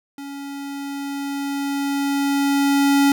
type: tone with level ramp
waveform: square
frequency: 280 Hz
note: C#4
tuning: 18 cents sharp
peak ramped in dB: -32 to -13 dBFS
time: 0.18-3.12 s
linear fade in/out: 2 ms
effects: none